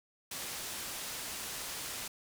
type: low-pass noise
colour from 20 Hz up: white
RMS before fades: -41 dBFS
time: 0.31-2.08 s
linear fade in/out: 5 ms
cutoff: 11000 Hz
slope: 12 dB/octave
effects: none